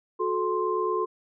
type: tone cluster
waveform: sine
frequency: 365.6 / 434.6 / 1048 Hz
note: F#4 / A4 / C6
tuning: -21 / -21 / +2 cents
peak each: -28 dBFS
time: 0.19-1.06 s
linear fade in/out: 20 ms
effects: none